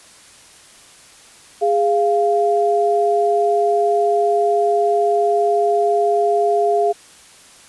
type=tone pair together; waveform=sine; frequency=412 / 694 Hz; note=G#4 / F5; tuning=-14 / -11 cents; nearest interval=major sixth; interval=903 cents; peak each=-16 dBFS; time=1.61-6.93 s; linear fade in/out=20 ms; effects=white hiss -45 dBFS RMS until 7.68 s + resampled to 24000 Hz